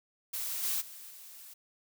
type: noise with level steps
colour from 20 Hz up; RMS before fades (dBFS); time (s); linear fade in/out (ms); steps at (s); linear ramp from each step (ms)
blue; -36 / -32 / -48 / -50; 0.33-1.54; 10; 0.62 / 0.8 / 1.09; 20
effects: none